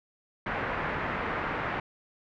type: low-pass noise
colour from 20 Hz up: white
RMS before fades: -32 dBFS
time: 0.46-1.8 s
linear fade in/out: 5 ms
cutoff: 1900 Hz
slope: 24 dB/octave
effects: none